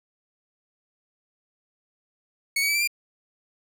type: tone with pitch steps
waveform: sawtooth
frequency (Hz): 2217 / 2260 / 2303 / 2347 / 2393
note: C#7 / C#7 / D7 / D7 / D7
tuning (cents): 0 / +33 / -34 / -2 / +32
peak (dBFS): -18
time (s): 2.56-2.875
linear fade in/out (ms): 5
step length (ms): 63
effects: none